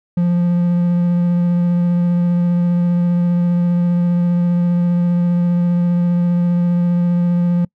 triangle tone with vibrato, 174.61 Hz, F3, in tune, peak -10 dBFS, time 0.17-7.65 s, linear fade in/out 5 ms, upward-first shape triangle, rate 15 Hz, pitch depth 13 cents each way, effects noise-tail reverb RT60 0.1 s tail -26 dB re dry

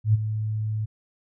sine tone with ADSR envelope, 108.1 Hz, A2, 30 cents flat, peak -13 dBFS, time 0.04-0.86 s, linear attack 100 ms, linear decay 23 ms, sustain -11 dB, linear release 16 ms, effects none

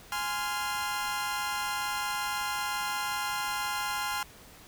sawtooth chord, F minor, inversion first, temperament equal with one note detuned, 830.6 / 1036.3 / 1396.9 Hz, Ab5 / C6 / F6, 0 / -17 / 0 cents, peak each -31 dBFS, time 0.12-4.23 s, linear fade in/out 2 ms, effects pink hiss -52 dBFS RMS until 4.67 s

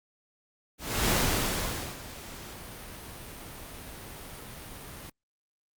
pink noise with ADSR envelope, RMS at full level -25 dBFS, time 0.78-5.1 s, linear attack 310 ms, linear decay 880 ms, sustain -18 dB, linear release 6 ms, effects Opus 48 kbps

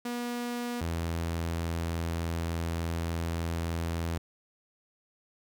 sawtooth tone pair in turn, 241.2 / 83.43 Hz, B3 / E2, -41 / +21 cents, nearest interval octave + tritone, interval 1838 cents, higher first, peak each -28 / -26 dBFS, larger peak second, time 0.05-0.81 / 0.81-4.18 s, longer second, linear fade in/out 5 ms, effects none

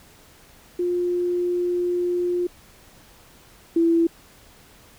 sine tone pair in turn, 353.8 / 333.9 Hz, F4 / E4, +23 / +22 cents, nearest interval minor second, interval 101 cents, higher first, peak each -20 / -15 dBFS, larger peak second, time 0.79-2.47 / 3.76-4.07 s, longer first, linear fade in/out 5 ms, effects pink hiss -51 dBFS RMS until 4.98 s

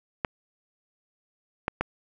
clicks, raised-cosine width 0.5 ms, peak -10 dBFS, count 3, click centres 0.248 / 1.681 / 1.81 s, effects none

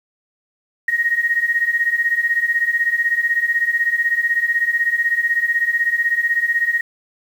sine beating tone pair, 1864.7 / 1880.7 Hz, A#6 / A#6, 0 / +15 cents, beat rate 16 Hz, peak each -20 / -17 dBFS, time 0.88-6.81 s, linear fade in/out 5 ms, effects 7-bit

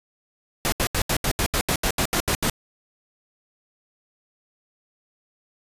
pink noise bursts, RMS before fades -22 dBFS, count 13, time 0.65-2.498 s, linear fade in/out 0 ms, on 72 ms, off 76 ms, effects resampled to 32000 Hz

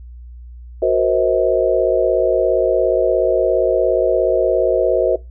sine chord, C half-diminished seventh, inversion second, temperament equal with one note detuned, 370 / 466.2 / 523.3 / 638.6 Hz, Gb4 / Bb4 / C5 / Eb5, 0 / 0 / 0 / +45 cents, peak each -18 dBFS, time 0.82-5.16 s, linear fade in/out 5 ms, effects noise-tail reverb RT60 0.2 s tail -19 dB re dry + added 60 Hz sine -33 dBFS peak until 5.3 s

